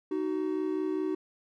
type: tone pair together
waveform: triangle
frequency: 310 / 375 Hz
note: D#4 / F#4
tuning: -6 / +23 cents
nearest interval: minor third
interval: 329 cents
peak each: -29 / -29 dBFS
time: 0.11-1.15 s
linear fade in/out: 5 ms
effects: none